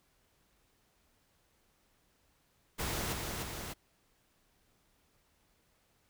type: noise with echo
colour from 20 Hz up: pink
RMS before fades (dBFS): -36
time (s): 2.78-3.14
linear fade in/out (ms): 20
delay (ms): 300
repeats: 2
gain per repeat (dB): -3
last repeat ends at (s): 3.74
effects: pink hiss -72 dBFS RMS until 6.09 s